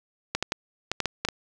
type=clicks; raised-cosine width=0.2 ms; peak=-8 dBFS; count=8; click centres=0.35 / 0.426 / 0.521 / 0.916 / 1.003 / 1.057 / 1.25 / 1.287 s; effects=none